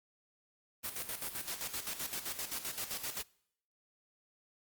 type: noise with tremolo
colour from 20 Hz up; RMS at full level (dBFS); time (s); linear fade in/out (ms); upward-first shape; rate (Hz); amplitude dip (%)
white; -38; 0.83-3.23; 20; square; 7.7; 65
effects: noise-tail reverb RT60 0.7 s tail -24 dB re dry + Opus 32 kbps